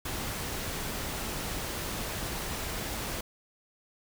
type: noise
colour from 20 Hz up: pink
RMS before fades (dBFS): -35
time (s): 0.05-3.21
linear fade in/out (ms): 5
effects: none